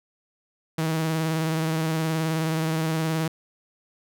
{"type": "tone with vibrato", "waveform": "sawtooth", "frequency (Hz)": 160, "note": "D#3", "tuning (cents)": 49, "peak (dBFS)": -19, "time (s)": [0.78, 3.28], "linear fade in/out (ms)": 5, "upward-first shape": "triangle", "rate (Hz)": 19, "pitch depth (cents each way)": 40, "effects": []}